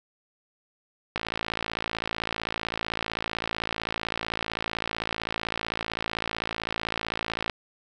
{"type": "click train", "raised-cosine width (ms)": 0.3, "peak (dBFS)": -12, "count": 354, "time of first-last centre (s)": [1.16, 7.498], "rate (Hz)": 55.7, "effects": []}